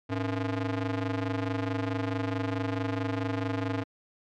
sawtooth ring-modulated tone, 190 Hz, F#3, 46 cents sharp, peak -21 dBFS, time 0.09-3.84 s, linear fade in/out 20 ms, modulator 82.7 Hz, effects low-pass 3000 Hz 12 dB/octave + MP3 96 kbps

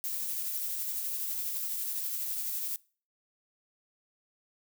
violet noise with tremolo, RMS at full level -33 dBFS, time 0.04-2.76 s, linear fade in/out 0 ms, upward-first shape triangle, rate 12 Hz, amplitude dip 30%, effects noise-tail reverb RT60 0.4 s tail -23 dB re dry

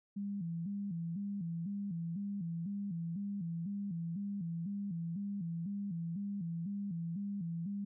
sine tone with vibrato, 183.4 Hz, F#3, 15 cents flat, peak -36 dBFS, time 0.16-7.85 s, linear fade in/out 10 ms, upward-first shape square, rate 2 Hz, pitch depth 160 cents each way, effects none

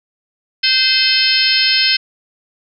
harmonic tone with a mistuned harmonic, 518 Hz, C5, 17 cents flat, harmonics 3 / 4 / 5 / 6 / 7 / 8 / 9 / 10, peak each -22 / -22 / -19 / -18 / -24 / -17 / -25 / -16 dBFS, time 0.63-1.97 s, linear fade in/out 10 ms, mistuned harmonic 8, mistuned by +34 cents, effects none

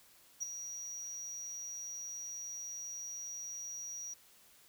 triangle tone with ADSR envelope, 5770 Hz, F#8, 44 cents flat, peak -31 dBFS, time 0.4-4.14 s, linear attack 28 ms, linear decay 9 ms, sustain -9 dB, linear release 6 ms, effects white hiss -63 dBFS RMS until 4.68 s

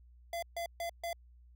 square tone bursts, 681 Hz, F5, 44 cents flat, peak -36 dBFS, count 4, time 0.33-1.13 s, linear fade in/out 2 ms, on 95 ms, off 140 ms, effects added 60 Hz sine -56 dBFS peak until 1.55 s

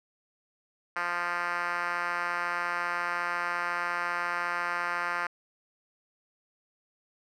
5% pulse tone with band-pass filter, 174.4 Hz, F3, 2 cents flat, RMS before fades -31 dBFS, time 0.96-5.27 s, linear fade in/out 5 ms, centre 1400 Hz, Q 1.5, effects none

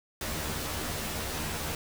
pink noise with comb filter, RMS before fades -34 dBFS, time 0.21-1.75 s, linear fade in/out 2 ms, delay 13 ms, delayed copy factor +0.9, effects none

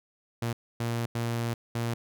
sawtooth tone bursts at uneven times, 117.1 Hz, A#2, 8 cents sharp, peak -24 dBFS, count 4, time 0.42-0.53 / 0.8-1.06 / 1.15-1.54 / 1.75-1.94 s, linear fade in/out 5 ms, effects none

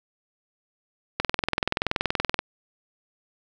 click train, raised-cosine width 0.3 ms, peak -6 dBFS, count 26, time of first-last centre 1.2-2.39 s, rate 21 Hz, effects none

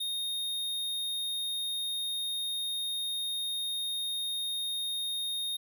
square tone, 3700 Hz, A#7, 14 cents flat, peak -32 dBFS, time 0-5.57 s, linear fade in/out 10 ms, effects none

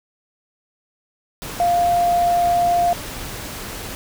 sine tone in noise, 698.5 Hz, F5, in tune, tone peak -14 dBFS, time 1.6-2.93 s, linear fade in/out 0 ms, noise pink, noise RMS -31 dBFS, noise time 1.42-3.95 s, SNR +14 dB, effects none

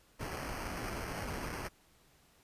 pink noise with sample-and-hold, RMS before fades -40 dBFS, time 0.19-1.69 s, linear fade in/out 20 ms, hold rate 3675 Hz, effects pink hiss -66 dBFS RMS until 2.43 s + resampled to 32000 Hz

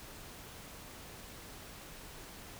silence, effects pink hiss -50 dBFS RMS until 2.59 s

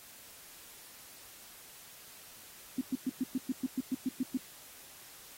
sine tone bursts, 258.7 Hz, C4, 19 cents flat, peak -28 dBFS, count 12, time 2.78-4.374 s, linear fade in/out 5 ms, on 32 ms, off 110 ms, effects white hiss -53 dBFS RMS until 5.37 s + AAC 48 kbps

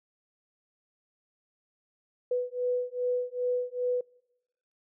sine beating tone pair, 493.9 / 496.4 Hz, B4 / B4, 0 / +9 cents, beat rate 2.5 Hz, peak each -30 dBFS, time 2.31-4.01 s, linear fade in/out 5 ms, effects noise-tail reverb RT60 1.0 s tail -26 dB re dry

